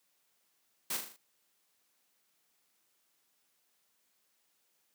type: noise with echo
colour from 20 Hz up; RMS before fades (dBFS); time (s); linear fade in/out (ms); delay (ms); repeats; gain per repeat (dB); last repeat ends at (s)
white; -35; 0.9-0.97; 5; 39; 5; -5; 1.165
effects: white hiss -75 dBFS RMS until 4.94 s + high-pass 150 Hz 12 dB/octave